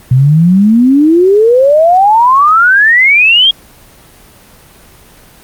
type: exponential sweep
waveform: sine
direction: up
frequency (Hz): 123.47 to 3296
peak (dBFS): -3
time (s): 0.11-3.51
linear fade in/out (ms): 5
effects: pink hiss -39 dBFS RMS until 5.43 s + Opus 24 kbps